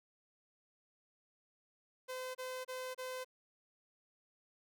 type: tone bursts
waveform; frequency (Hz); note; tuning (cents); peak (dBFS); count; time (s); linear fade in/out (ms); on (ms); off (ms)
sawtooth; 512; C5; -38; -37; 4; 2.08-3.247; 20; 270; 29
effects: none